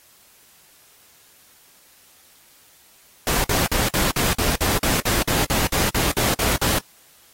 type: noise bursts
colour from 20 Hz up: pink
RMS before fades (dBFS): -21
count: 16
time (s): 3.27-6.785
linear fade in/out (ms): 0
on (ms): 170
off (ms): 53
effects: white hiss -53 dBFS RMS until 7.33 s + AAC 48 kbps